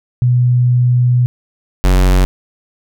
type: tone pair in turn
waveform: sine / square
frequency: 123.47 / 46.25 Hz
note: B2 / F#1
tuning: 0 / 0 cents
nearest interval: octave + perfect fourth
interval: 1700 cents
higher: first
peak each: -8 dBFS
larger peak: neither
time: 0.22-1.26 / 1.84-2.25 s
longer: first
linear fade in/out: 0 ms
effects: none